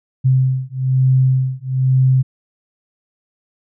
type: beating tone pair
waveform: sine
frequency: 130 / 131.1 Hz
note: C3 / C3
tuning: -11 / +4 cents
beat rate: 1.1 Hz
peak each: -15 dBFS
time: 0.24-2.23 s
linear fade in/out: 20 ms
effects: none